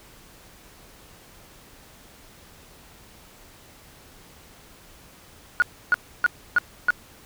sine tone bursts, 1449 Hz, F#6, 37 cents flat, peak -13 dBFS, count 5, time 5.6-6.905 s, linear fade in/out 0 ms, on 21 ms, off 300 ms, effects tanh soft clip ceiling -9 dBFS + pink hiss -50 dBFS RMS until 7.25 s

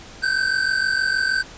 square tone pair together, 1521.6 / 1568 Hz, F#6 / G6, +48 / 0 cents, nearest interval minor second, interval 52 cents, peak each -22 dBFS, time 0.22-1.43 s, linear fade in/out 20 ms, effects pink hiss -41 dBFS RMS until 1.57 s + resampled to 16000 Hz

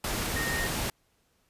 sine tone in noise, 1851 Hz, A#6, 13 cents flat, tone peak -31 dBFS, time 0.36-0.67 s, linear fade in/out 2 ms, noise pink, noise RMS -31 dBFS, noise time 0.04-0.9 s, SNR -3 dB, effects pink hiss -70 dBFS RMS until 1.49 s + resampled to 32000 Hz

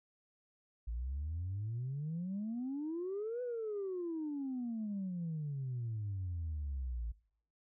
sine exponential two-way sweep, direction up then down, 54.4 to 502 to 54.4 Hz, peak -35 dBFS, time 0.87-7.12 s, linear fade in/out 10 ms, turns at 3.42 s, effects noise-tail reverb RT60 0.6 s tail -23 dB re dry + tanh soft clip ceiling -33 dBFS

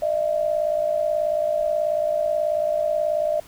sine tone pair together, 608.6 / 667 Hz, D#5 / E5, -38 / +20 cents, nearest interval major second, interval 158 cents, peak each -21 / -24 dBFS, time 0.02-3.4 s, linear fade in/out 5 ms, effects pink hiss -48 dBFS RMS until 3.47 s

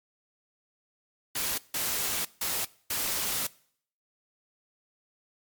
white noise bursts at uneven times, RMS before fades -30 dBFS, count 4, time 1.35-1.58 / 1.74-2.25 / 2.41-2.65 / 2.9-3.47 s, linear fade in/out 5 ms, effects noise-tail reverb RT60 0.6 s tail -22 dB re dry + MP3 96 kbps

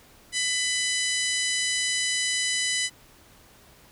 harmonic tone, 998 Hz, B5, 18 cents sharp, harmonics 2 / 3 / 4 / 5 / 6 / 7 / 8 / 9 / 10, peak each -29 / -31 / -32 / -33 / -34 / -34 / -35 / -36 / -36 dBFS, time 0.32-2.9 s, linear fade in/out 50 ms, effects pink hiss -54 dBFS RMS until 3.91 s

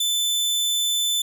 sawtooth tone, 3520 Hz, A7, in tune, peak -17 dBFS, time 0-1.22 s, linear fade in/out 5 ms, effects none

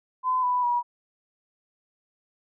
sine tone with pitch steps, 1018 / 991.3 / 965.3 Hz, C6 / B5 / B5, -48 / +6 / -40 cents, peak -21 dBFS, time 0.23-0.83 s, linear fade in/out 50 ms, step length 200 ms, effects none

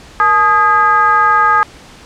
sine tone with frequency modulation, 1244.5 Hz, D#6, in tune, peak -7 dBFS, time 0.2-1.63 s, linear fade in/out 0 ms, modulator 386 Hz, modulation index 0.96, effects pink hiss -38 dBFS RMS until 2.05 s + low-pass 7000 Hz 12 dB/octave

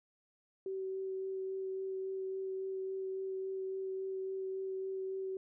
sine tone with vibrato, 381.6 Hz, G4, 47 cents flat, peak -36 dBFS, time 0.66-5.37 s, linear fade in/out 2 ms, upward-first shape sine, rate 3.6 Hz, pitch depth 9 cents each way, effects none

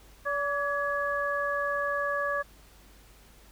sine tone cluster, 573 / 1150 / 1680 Hz, D5 / D6 / G#6, -43 / -37 / +19 cents, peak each -31 dBFS, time 0.25-2.43 s, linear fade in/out 20 ms, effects added 50 Hz sine -55 dBFS peak until 3.51 s + pink hiss -57 dBFS RMS until 3.51 s

